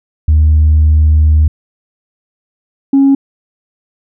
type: tone pair in turn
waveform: sine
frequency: 77 / 274.4 Hz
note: D#2 / C#4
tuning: -17 / -17 cents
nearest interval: octave + minor seventh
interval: 2200 cents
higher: second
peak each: -3 dBFS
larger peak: neither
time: 0.28-1.48 / 2.93-3.15 s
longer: first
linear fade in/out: 5 ms
effects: tanh soft clip ceiling -2 dBFS